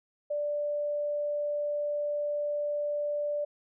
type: tone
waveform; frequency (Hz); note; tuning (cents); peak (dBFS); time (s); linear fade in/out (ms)
sine; 587.3; D5; 0; -28; 0.3-3.45; 10
effects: none